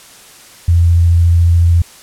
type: tone with vibrato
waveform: sine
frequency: 85.2 Hz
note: F2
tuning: 42 cents flat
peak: -6 dBFS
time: 0.68-1.82 s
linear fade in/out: 5 ms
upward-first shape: sine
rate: 14 Hz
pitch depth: 13 cents each way
effects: white hiss -39 dBFS RMS until 2.02 s + low-pass 11000 Hz 12 dB/octave